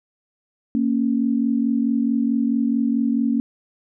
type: tone pair together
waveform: sine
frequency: 231.1 / 275.7 Hz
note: A#3 / C#4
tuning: -15 / -9 cents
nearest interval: minor third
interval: 306 cents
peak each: -19 / -21 dBFS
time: 0.75-3.4 s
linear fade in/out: 0 ms
effects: none